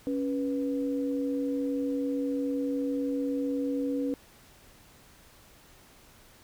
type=tone pair together; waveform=sine; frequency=277.2 / 489.9 Hz; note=C#4 / B4; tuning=0 / -14 cents; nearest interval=minor seventh; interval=986 cents; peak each=-28 / -33 dBFS; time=0.07-4.14 s; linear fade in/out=0 ms; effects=pink hiss -56 dBFS RMS until 6.43 s